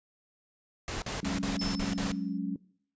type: noise bursts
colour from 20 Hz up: pink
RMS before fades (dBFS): -35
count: 7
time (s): 0.88-2.118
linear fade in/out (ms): 0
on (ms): 140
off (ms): 43
type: chord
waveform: sine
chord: F# suspended second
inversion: none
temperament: just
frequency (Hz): 185 / 208.1 / 277.5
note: F#3 / G#3 / C#4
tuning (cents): 0 / +4 / +2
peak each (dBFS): -34 / -35 / -35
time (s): 1.23-2.56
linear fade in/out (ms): 2
type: tone with exponential decay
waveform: sine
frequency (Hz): 5274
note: E8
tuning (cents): 0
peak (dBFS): -33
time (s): 1.59-2.38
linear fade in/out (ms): 5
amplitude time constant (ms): 170
effects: noise-tail reverb RT60 0.6 s tail -21 dB re dry + resampled to 16000 Hz